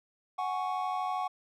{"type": "chord", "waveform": "triangle", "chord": "F# suspended second", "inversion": "none", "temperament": "just", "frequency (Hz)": [740, 832.5, 1110], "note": ["F#5", "G#5", "C#6"], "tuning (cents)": [0, 4, 2], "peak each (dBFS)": [-31, -35, -33], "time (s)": [0.38, 1.28], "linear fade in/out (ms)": 10, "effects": []}